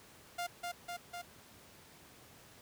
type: tone with echo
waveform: sawtooth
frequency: 701 Hz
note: F5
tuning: 6 cents sharp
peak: -32 dBFS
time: 0.38-0.47 s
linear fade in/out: 10 ms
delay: 250 ms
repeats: 3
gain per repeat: -2 dB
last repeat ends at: 1.22 s
effects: pink hiss -58 dBFS RMS until 2.61 s + high-pass 80 Hz 12 dB/octave